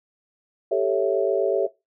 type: chord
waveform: sine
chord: A dominant seventh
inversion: third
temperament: equal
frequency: 392 / 440 / 554.4 / 659.3 Hz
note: G4 / A4 / C#5 / E5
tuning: 0 / 0 / 0 / 0 cents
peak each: -24 dBFS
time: 0.71-1.67 s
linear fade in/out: 10 ms
effects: noise-tail reverb RT60 0.2 s tail -17 dB re dry